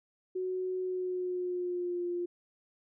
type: tone with pitch glide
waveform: sine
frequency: 370 to 350.9 Hz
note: F#4 to F4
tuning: 0 to +8 cents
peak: -31 dBFS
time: 0.35-2.26 s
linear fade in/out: 10 ms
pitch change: -92 cents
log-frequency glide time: 0.81-2.06 s
effects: none